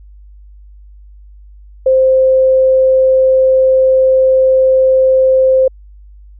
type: tone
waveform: sine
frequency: 523.3 Hz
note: C5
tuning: in tune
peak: -6 dBFS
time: 1.86-5.68 s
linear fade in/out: 5 ms
effects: added 50 Hz sine -35 dBFS peak until 6.39 s